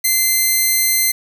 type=tone; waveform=5% pulse; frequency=2070 Hz; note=C7; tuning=19 cents flat; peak=-3 dBFS; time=0.04-1.12 s; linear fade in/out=10 ms; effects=none